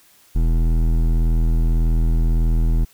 sine tone with hard clipping, 40.87 Hz, E1, 14 cents flat, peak -16 dBFS, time 0.35-2.85 s, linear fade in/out 10 ms, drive 13 dB, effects white hiss -53 dBFS RMS until 2.93 s

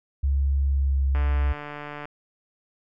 sine tone with pitch glide, 69.1 to 67.8 Hz, C#2 to C#2, -5 to -38 cents, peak -19 dBFS, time 0.23-1.53 s, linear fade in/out 10 ms, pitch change -33 cents, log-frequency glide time 0.65-1.07 s
click train, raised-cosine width 0.5 ms, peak -21 dBFS, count 134, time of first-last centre 1.15-2.055 s, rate 147 Hz
effects none

